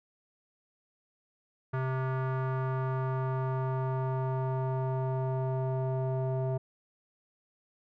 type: tone with low-pass filter sweep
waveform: square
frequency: 130.81 Hz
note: C3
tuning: in tune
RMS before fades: -31 dBFS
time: 1.73-6.58 s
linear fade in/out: 10 ms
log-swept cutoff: 1400 to 680 Hz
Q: 2.3
effects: none